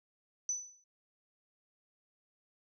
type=tone with exponential decay; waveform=sine; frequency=5990 Hz; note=F#8; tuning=20 cents sharp; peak=-29 dBFS; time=0.49-0.84 s; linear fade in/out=2 ms; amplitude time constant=74 ms; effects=none